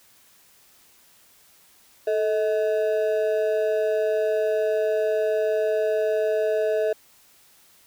triangle ring-modulated tone, 536 Hz, C5, 42 cents sharp, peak -15 dBFS, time 2.07-6.93 s, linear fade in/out 5 ms, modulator 99.3 Hz, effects white hiss -56 dBFS RMS until 7.86 s

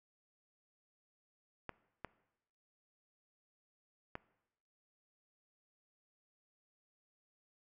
clicks, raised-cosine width 0.5 ms, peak -26 dBFS, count 3, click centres 1.693 / 2.047 / 4.154 s, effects noise-tail reverb RT60 0.9 s tail -20 dB re dry

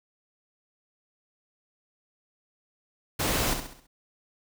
pink noise with echo, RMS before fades -27 dBFS, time 3.19-3.54 s, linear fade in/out 10 ms, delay 66 ms, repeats 5, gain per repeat -7 dB, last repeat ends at 3.87 s, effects none

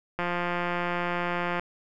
click train, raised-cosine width 0.5 ms, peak -14 dBFS, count 247, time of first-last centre 0.19-1.596 s, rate 175 Hz, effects none

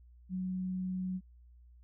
sine tone with vibrato, 185 Hz, F#3, in tune, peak -33 dBFS, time 0.29-1.21 s, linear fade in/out 50 ms, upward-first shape sine, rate 20 Hz, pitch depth 12 cents each way, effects added 60 Hz sine -55 dBFS peak until 1.83 s

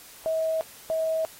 sine tone pair in turn, 642 / 642 Hz, E5 / E5, -46 / -46 cents, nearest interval unison, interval 0 cents, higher neither, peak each -23 / -23 dBFS, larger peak neither, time 0.26-0.61 / 0.9-1.25 s, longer neither, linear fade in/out 0 ms, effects white hiss -48 dBFS RMS until 1.39 s + AAC 48 kbps

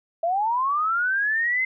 sine linear sweep, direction up, 650 to 2080 Hz, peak -20 dBFS, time 0.23-1.65 s, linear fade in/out 5 ms, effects none

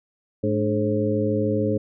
harmonic tone with a mistuned harmonic, 106.6 Hz, G#2, 46 cents sharp, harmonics 1 / 2 / 3 / 4 / 5, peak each -26 / -26 / -26 / -26 / -26 dBFS, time 0.43-1.78 s, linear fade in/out 10 ms, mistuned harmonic 3, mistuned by -110 cents, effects none

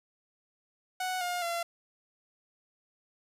sawtooth tone with pitch steps, 740 / 711.1 / 683.3 Hz, F#5 / F5 / F5, 0 / +31 / -38 cents, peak -27 dBFS, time 1-1.63 s, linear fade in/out 5 ms, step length 210 ms, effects resampled to 32000 Hz + 10-bit

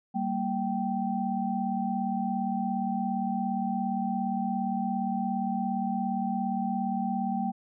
sine tone cluster, 194.5 / 231.8 / 778 Hz, G3 / A#3 / G5, -13 / -10 / -13 cents, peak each -31 dBFS, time 0.14-7.52 s, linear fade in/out 20 ms, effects none

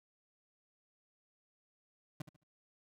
35% pulse tone with echo, 151.3 Hz, D#3, 48 cents flat, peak -37 dBFS, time 2.2-2.22 s, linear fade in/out 5 ms, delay 72 ms, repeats 3, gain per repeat -12 dB, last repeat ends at 2.436 s, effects none

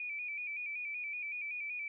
sine tone with vibrato, 2387 Hz, D7, 28 cents sharp, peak -37 dBFS, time 0-1.88 s, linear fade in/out 2 ms, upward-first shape square, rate 5.3 Hz, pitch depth 51 cents each way, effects none

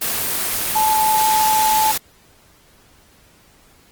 sine tone in noise, 869 Hz, A5, 22 cents flat, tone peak -14 dBFS, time 0.75-1.92 s, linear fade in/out 10 ms, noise white, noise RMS -21 dBFS, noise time 0.01-1.98 s, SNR +4 dB, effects pink hiss -52 dBFS RMS until 3.91 s + Opus 24 kbps

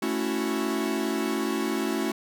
45% pulse chord, F# minor seventh, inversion first, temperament equal, 220 / 277.2 / 329.6 / 370 Hz, A3 / C#4 / E4 / F#4, 0 / 0 / 0 / 0 cents, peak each -31 dBFS, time 0.02-2.12 s, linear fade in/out 5 ms, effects none

